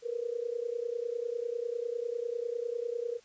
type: tone with amplitude modulation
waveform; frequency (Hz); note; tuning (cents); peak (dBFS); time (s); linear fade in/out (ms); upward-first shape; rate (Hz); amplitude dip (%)
sine; 474.3; A#4; +30; -28; 0.02-3.2; 50; sine; 30; 85
effects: white hiss -61 dBFS RMS until 3.24 s + resampled to 16000 Hz